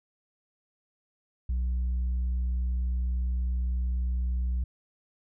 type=tone with tanh clipping; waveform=sine; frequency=61.74 Hz; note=B1; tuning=in tune; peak=-26 dBFS; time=1.49-4.64 s; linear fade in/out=5 ms; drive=2 dB; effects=none